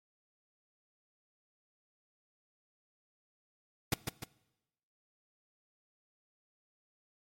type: noise with echo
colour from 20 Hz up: pink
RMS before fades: -29 dBFS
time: 3.92-3.94 s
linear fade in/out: 2 ms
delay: 150 ms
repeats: 2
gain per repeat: -6 dB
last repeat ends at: 4.24 s
effects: noise-tail reverb RT60 1.0 s tail -21 dB re dry + MP3 64 kbps